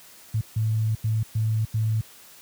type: tone bursts at uneven times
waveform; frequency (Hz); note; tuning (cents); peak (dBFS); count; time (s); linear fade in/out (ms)
sine; 110; A2; 0; -20; 5; 0.34-0.41 / 0.56-0.95 / 1.04-1.23 / 1.35-1.65 / 1.74-2.01; 5
effects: white hiss -49 dBFS RMS until 2.41 s + high-pass 60 Hz 12 dB/octave